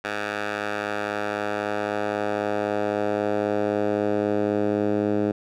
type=tone with band-pass filter sweep; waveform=10% pulse; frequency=103.83 Hz; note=G#2; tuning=in tune; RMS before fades=-25 dBFS; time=0.04-5.32 s; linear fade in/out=10 ms; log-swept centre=1600 to 330 Hz; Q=0.99; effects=none